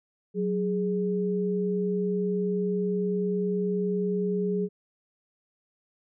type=tone pair together; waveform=sine; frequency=185.22 / 415.3 Hz; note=F#3 / G#4; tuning=+2 / 0 cents; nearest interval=octave + major second; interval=1398 cents; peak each=-27 dBFS; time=0.34-4.69 s; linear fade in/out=50 ms; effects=none